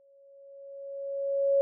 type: tone with exponential growth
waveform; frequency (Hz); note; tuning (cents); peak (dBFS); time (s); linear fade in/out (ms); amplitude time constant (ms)
sine; 554.4; C#5; 0; -19; 0-1.61; 0; 350
effects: none